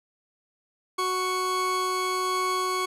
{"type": "tone pair together", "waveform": "40% pulse", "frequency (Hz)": [370, 1108.7], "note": ["F#4", "C#6"], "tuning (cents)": [0, 0], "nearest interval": "octave + perfect fifth", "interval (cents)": 1900, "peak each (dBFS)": [-29, -25], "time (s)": [0.98, 2.86], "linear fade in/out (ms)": 10, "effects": ["low-pass 12000 Hz 12 dB/octave"]}